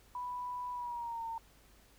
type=tone with pitch glide; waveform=sine; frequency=987.8 to 911.1 Hz; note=B5 to A#5; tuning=0 to -40 cents; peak=-37 dBFS; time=0.15-1.38 s; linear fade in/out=2 ms; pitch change=-140 cents; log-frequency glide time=0.72-1.25 s; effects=added 50 Hz sine -64 dBFS peak until 1.98 s + pink hiss -64 dBFS RMS until 1.98 s

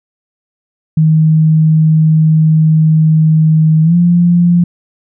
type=tone with pitch glide; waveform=sine; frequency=157.5 to 173.75 Hz; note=D#3 to F3; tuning=+21 to -9 cents; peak=-5 dBFS; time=0.97-4.64 s; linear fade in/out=5 ms; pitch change=+170 cents; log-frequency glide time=3.83-3.95 s; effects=none

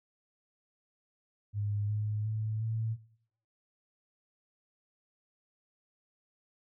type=tone with pitch steps; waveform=sine; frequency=103.1 / 105.94 / 108.85 / 111.85 Hz; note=G#2 / G#2 / A2 / A2; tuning=-12 / +35 / -18 / +29 cents; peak=-30 dBFS; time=1.53-2.97 s; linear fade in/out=50 ms; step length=360 ms; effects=noise-tail reverb RT60 0.7 s tail -20 dB re dry

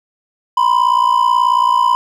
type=ring-modulated tone; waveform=triangle; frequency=1000 Hz; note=B5; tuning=21 cents sharp; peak=-5 dBFS; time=0.57-1.95 s; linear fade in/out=0 ms; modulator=29.2 Hz; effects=none

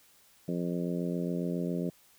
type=harmonic tone; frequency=87.31 Hz; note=F2; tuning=in tune; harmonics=2 / 3 / 4 / 5 / 6 / 7; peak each=-32 / -36 / -38 / -40 / -42 / -43 dBFS; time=0.48-1.9 s; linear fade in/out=5 ms; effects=white hiss -62 dBFS RMS until 2.18 s

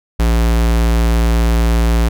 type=tone; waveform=square; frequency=57.3 Hz; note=A#1; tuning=29 cents flat; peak=-11 dBFS; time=0.19-2.09 s; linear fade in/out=10 ms; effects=none

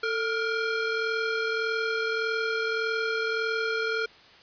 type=ring-modulated tone; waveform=35% pulse; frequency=932.3 Hz; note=A#5; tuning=in tune; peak=-21 dBFS; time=0.03-4.06 s; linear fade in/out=5 ms; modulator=487 Hz; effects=white hiss -52 dBFS RMS until 4.42 s + resampled to 11025 Hz

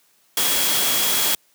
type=tone in noise; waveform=sine; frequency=3314 Hz; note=G#7; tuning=4 cents flat; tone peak=-26 dBFS; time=0.37-1.35 s; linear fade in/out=2 ms; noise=white; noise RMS=-20 dBFS; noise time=0.37-1.35 s; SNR=-9 dB; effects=white hiss -60 dBFS RMS until 1.54 s + high-pass 150 Hz 12 dB/octave

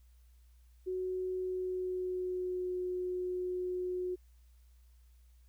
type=tone with pitch glide; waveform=sine; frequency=370 to 363.4 Hz; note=F#4 to F#4; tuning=0 to -31 cents; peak=-33 dBFS; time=0.86-4.16 s; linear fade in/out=20 ms; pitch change=-31 cents; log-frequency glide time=1.35-2.78 s; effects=added 60 Hz sine -58 dBFS peak until 5.48 s + white hiss -75 dBFS RMS until 5.48 s

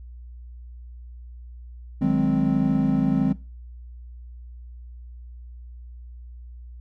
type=chord; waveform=triangle; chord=Ab dominant seventh; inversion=second; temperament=equal with one note detuned; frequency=155.56 / 186.18 / 207.7 / 261.6 Hz; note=Eb3 / Gb3 / Ab3 / C4; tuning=0 / +11 / 0 / 0 cents; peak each=-23 / -23 / -22 / -20 dBFS; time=2.01-3.33 s; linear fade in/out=10 ms; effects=noise-tail reverb RT60 0.3 s tail -19 dB re dry + added 60 Hz sine -38 dBFS peak until 6.8 s

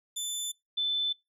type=tone pair in turn; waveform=20% pulse / sine; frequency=3520 / 3520 Hz; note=A7 / A7; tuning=0 / 0 cents; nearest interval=unison; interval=0 cents; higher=neither; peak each=-26 dBFS; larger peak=neither; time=0.16-0.52 / 0.77-1.13 s; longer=neither; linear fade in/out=10 ms; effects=noise-tail reverb RT60 0.2 s tail -24 dB re dry

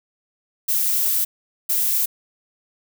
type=noise bursts at uneven times; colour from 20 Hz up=violet; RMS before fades=-20 dBFS; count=2; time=0.68-1.25 / 1.69-2.06 s; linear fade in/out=10 ms; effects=none

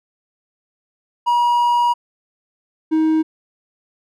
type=tone pair in turn; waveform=triangle; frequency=959 / 316 Hz; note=A#5 / D#4; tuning=+49 / +27 cents; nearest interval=octave + perfect fifth; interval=1922 cents; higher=first; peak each=-11 dBFS; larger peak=neither; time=1.26-1.94 / 2.91-3.23 s; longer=first; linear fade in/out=20 ms; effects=none

